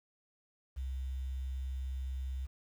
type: tone with quantisation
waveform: sine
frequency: 65.41 Hz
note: C2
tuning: in tune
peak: -35 dBFS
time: 0.76-2.47 s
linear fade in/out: 20 ms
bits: 10
effects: none